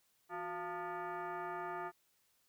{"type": "tone with frequency modulation", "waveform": "sine", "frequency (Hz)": 164.81, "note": "E3", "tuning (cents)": 0, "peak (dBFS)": -39, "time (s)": [0.29, 1.92], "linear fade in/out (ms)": 50, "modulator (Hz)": 528, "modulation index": 2.6, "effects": ["white hiss -75 dBFS RMS until 2.48 s"]}